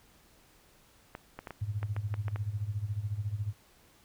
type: clicks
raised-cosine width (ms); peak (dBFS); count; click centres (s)
0.5; -25; 9; 1.151 / 1.39 / 1.472 / 1.507 / 1.83 / 1.965 / 2.141 / 2.282 / 2.36
type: tone with tremolo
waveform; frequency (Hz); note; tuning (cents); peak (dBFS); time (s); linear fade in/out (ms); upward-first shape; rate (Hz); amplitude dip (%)
sine; 103.83; G#2; 0; -28; 1.61-3.53; 10; sine; 14; 80
effects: pink hiss -62 dBFS RMS until 4.04 s